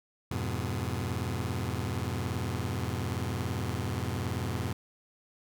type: chord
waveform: sawtooth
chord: F diminished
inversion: none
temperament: just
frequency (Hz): 87.31 / 104.77 / 125.72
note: F2 / Ab2 / Cb3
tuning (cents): 0 / +16 / +31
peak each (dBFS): -31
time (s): 0.31-4.73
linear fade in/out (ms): 5
effects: none